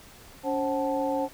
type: tone cluster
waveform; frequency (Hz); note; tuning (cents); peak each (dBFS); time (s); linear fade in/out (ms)
sine; 283.8 / 533 / 752 / 873; C#4 / C5 / F#5 / A5; +41 / +32 / +28 / -14; -30 / -28 / -34 / -31; 0.43-1.29; 50
effects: pink hiss -50 dBFS RMS until 1.33 s